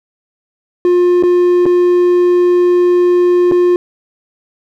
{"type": "tone with dropouts", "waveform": "triangle", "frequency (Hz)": 355, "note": "F4", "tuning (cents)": 28, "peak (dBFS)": -5, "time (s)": [0.85, 3.76], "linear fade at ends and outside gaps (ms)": 1, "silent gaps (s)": [[1.226, 1.235], [1.656, 1.662], [3.514, 3.52]], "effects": []}